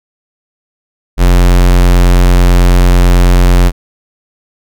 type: tone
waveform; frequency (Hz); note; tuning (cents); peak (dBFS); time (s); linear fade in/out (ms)
square; 44.56; F1; +36; -4; 1.17-3.72; 50
effects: none